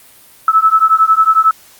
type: beating tone pair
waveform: sine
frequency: 1301 / 1312 Hz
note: E6 / E6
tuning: -23 / -9 cents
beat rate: 11 Hz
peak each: -10 dBFS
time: 0.48-1.51 s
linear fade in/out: 2 ms
effects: white hiss -43 dBFS RMS until 1.79 s + Opus 32 kbps